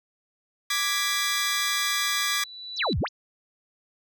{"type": "chord", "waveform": "15% pulse", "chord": "G# diminished", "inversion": "second", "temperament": "equal", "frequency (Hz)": [1174.7, 1661.2, 1975.5], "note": ["D6", "G#6", "B6"], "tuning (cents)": [0, 0, 0], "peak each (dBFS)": -22, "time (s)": [0.7, 2.44], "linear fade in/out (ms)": 5}
{"type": "tone with exponential growth", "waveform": "sine", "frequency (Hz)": 3958, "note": "B7", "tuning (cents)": 3, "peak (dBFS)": -28, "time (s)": [1.55, 2.93], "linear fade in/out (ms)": 0, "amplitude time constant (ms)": 300}
{"type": "exponential two-way sweep", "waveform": "sine", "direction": "down then up", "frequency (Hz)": [7040, 62.2, 7040], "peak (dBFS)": -23, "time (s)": [2.76, 3.09], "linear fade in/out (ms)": 50, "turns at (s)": 2.99}
{"effects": []}